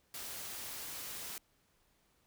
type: noise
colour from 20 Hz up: white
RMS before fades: -44 dBFS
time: 0.14-1.38 s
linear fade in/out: 2 ms
effects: pink hiss -73 dBFS RMS until 2.26 s